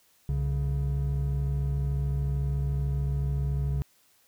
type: tone pair together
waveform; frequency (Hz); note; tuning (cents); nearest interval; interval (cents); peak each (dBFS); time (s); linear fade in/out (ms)
triangle; 65.9 / 139.64; C2 / C#3; +13 / +13; octave + minor second; 1300; -26; 0.29-3.82; 0
effects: white hiss -64 dBFS RMS until 4.27 s